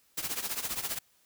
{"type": "noise with tremolo", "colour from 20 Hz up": "white", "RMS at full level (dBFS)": -31, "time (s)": [0.17, 0.99], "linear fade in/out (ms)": 10, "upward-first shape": "triangle", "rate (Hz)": 15, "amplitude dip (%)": 85, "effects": ["white hiss -67 dBFS RMS until 1.25 s"]}